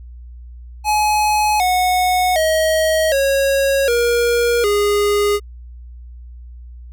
square tone with pitch steps, 846 / 732.2 / 633.8 / 548.6 / 474.8 / 411 Hz, G#5 / F#5 / D#5 / C#5 / A#4 / G#4, +32 / -18 / +32 / -18 / +32 / -18 cents, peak -14 dBFS, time 0.84-5.4 s, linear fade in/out 50 ms, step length 760 ms, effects added 60 Hz sine -33 dBFS peak until 6.92 s

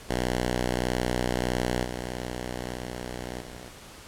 5% pulse tone with level steps, 61.6 Hz, B1, 4 cents flat, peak -14 / -21 / -23 / -31 dBFS, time 0.09-3.69 s, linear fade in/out 5 ms, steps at 1.83 / 2.75 / 3.4 s, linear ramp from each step 20 ms, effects pink hiss -46 dBFS RMS until 4.07 s + low-pass 11000 Hz 12 dB/octave

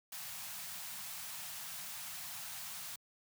white band-stop noise, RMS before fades -45 dBFS, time 0.12-2.96 s, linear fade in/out 5 ms, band 210 to 640 Hz, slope 48 dB/octave, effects high-pass 100 Hz 12 dB/octave

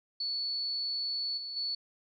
sine tone with level steps, 4435 Hz, C#8, in tune, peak -31 / -37 / -31 dBFS, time 0.2-1.75 s, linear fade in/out 5 ms, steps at 1.37 / 1.56 s, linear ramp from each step 10 ms, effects none

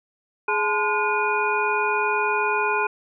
sine tone cluster, 418.8 / 867 / 1027 / 1439 / 2456 Hz, G#4 / A5 / C6 / F#6 / D#7, +15 / -26 / -33 / -49 / -23 cents, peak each -26 dBFS, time 0.48-2.87 s, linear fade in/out 5 ms, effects none

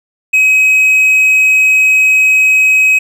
triangle tone, 2540 Hz, D#7, 35 cents sharp, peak -4 dBFS, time 0.33-2.99 s, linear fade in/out 10 ms, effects none

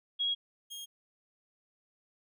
sine / sawtooth tone pair in turn, 3304 / 3249 Hz, G#7 / G#7, -10 / -39 cents, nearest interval unison, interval 29 cents, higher first, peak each -28 / -38 dBFS, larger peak first, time 0.19-0.35 / 0.7-0.86 s, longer neither, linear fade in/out 20 ms, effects none

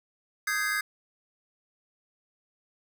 square chord, Ab major seventh, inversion second, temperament just, 1245.9 / 1557.4 / 1661.2 / 2077 Hz, Eb6 / G6 / Ab6 / C7, +2 / -12 / 0 / -13 cents, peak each -36 / -33 / -31 / -33 dBFS, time 0.47-0.81 s, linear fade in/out 5 ms, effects none

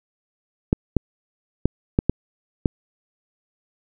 clicks, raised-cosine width 3 ms, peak -3 dBFS, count 6, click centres 0.729 / 0.967 / 1.656 / 1.989 / 2.096 / 2.658 s, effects none

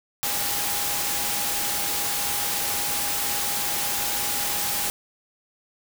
sine tone in noise, 817 Hz, G#5, 29 cents flat, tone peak -36 dBFS, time 0.23-4.9 s, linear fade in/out 0 ms, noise white, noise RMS -26 dBFS, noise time 0.23-4.9 s, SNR -13 dB, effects none

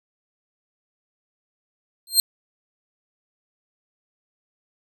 20% pulse tone with exponential growth, 4186 Hz, C8, in tune, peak -3 dBFS, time 2.07-2.2 s, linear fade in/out 1 ms, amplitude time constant 27 ms, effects none

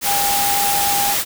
sine tone in noise, 807 Hz, G#5, 50 cents flat, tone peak -19 dBFS, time 0.04-1.16 s, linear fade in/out 50 ms, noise white, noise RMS -19 dBFS, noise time 0.01-1.25 s, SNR -3 dB, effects none

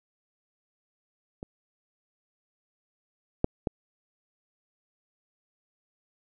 clicks, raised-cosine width 2 ms, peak -24 / -8 / -13 dBFS, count 3, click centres 1.429 / 3.444 / 3.672 s, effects none

